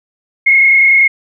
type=tone with frequency modulation; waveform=sine; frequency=2162 Hz; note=C#7; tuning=44 cents flat; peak=-5 dBFS; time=0.46-1.08 s; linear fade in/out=10 ms; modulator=30.4 Hz; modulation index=1.4; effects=none